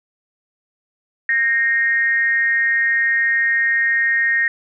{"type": "tone with frequency modulation", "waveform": "sine", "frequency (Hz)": 1857, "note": "A#6", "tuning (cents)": -7, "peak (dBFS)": -14, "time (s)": [1.29, 4.48], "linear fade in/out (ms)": 2, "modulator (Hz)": 247, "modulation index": 0.48, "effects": []}